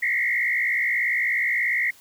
sine tone with frequency modulation, 2027 Hz, B6, 45 cents sharp, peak -20 dBFS, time 0.02-1.91 s, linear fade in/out 10 ms, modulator 58.4 Hz, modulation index 2.6, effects white hiss -52 dBFS RMS until 2 s

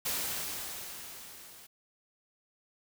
white noise with level ramp, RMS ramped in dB -32 to -53 dBFS, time 0.05-1.67 s, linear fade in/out 10 ms, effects none

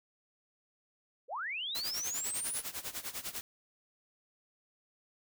sine linear sweep, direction up, 420.9 to 10548 Hz, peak -35 dBFS, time 1.28-2.63 s, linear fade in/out 50 ms
white noise with tremolo, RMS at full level -38 dBFS, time 1.75-3.41 s, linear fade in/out 0 ms, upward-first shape sine, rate 10 Hz, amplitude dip 85%
effects none

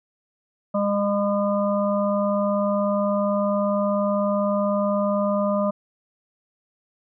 harmonic tone, 202.7 Hz, G#3, 42 cents flat, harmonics 1 / 3 / 5 / 6, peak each -23 / -22 / -31 / -30 dBFS, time 0.74-5.71 s, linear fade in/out 10 ms, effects none

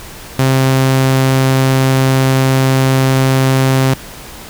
sawtooth tone, 132.5 Hz, C3, 22 cents sharp, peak -5 dBFS, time 0.39-3.94 s, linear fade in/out 2 ms, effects pink hiss -32 dBFS RMS until 4.49 s

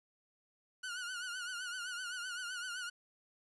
sawtooth tone with vibrato, 1457 Hz, F#6, 27 cents flat, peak -36 dBFS, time 0.83-2.9 s, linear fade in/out 10 ms, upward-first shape triangle, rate 7.8 Hz, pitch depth 93 cents each way, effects resampled to 24000 Hz + 11-bit

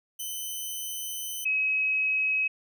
5% pulse / sine tone pair in turn, 3035 / 2552 Hz, F#7 / D#7, +43 / +43 cents, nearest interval minor third, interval 300 cents, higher first, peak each -24 / -23 dBFS, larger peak second, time 0.19-1.45 / 1.45-2.48 s, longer first, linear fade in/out 10 ms, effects none

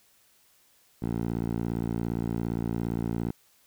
10% pulse tone with band-pass filter, 57.4 Hz, A#1, 26 cents flat, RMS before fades -30 dBFS, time 1.02-3.31 s, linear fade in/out 5 ms, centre 210 Hz, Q 0.61, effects white hiss -63 dBFS RMS until 3.66 s

